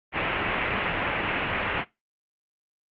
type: low-pass noise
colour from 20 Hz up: white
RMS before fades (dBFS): -27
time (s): 0.12-1.85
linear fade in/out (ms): 50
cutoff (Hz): 2800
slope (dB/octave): 48
effects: noise-tail reverb RT60 0.2 s tail -18 dB re dry + Opus 32 kbps